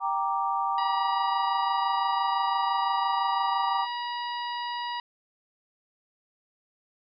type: chord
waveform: sine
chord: G minor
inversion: none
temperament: equal with one note detuned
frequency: 784 / 936.1 / 1174.7 Hz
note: G5 / Bb5 / D6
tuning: 0 / +7 / 0 cents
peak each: -29 dBFS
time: 0-3.87 s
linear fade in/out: 50 ms
type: harmonic tone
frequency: 962 Hz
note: B5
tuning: 46 cents flat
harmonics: 1 / 2 / 3 / 4 / 5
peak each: -31 / -39 / -40 / -43 / -43 dBFS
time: 0.78-5 s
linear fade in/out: 2 ms
effects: none